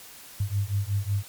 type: beating tone pair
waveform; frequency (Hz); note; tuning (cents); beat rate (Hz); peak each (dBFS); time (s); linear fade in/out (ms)
sine; 98 / 103.4; G2 / G#2; 0 / -7; 5.4; -27; 0.4-1.23; 5
effects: white hiss -46 dBFS RMS until 1.28 s + MP3 96 kbps